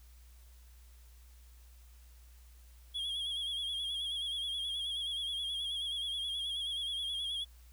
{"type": "tone with vibrato", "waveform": "triangle", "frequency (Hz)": 3302, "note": "G#7", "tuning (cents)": -11, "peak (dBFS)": -33, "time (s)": [2.94, 7.45], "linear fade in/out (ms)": 20, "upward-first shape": "sine", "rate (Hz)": 9.4, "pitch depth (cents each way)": 60, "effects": ["added 60 Hz sine -54 dBFS peak until 7.72 s", "white hiss -66 dBFS RMS until 7.72 s"]}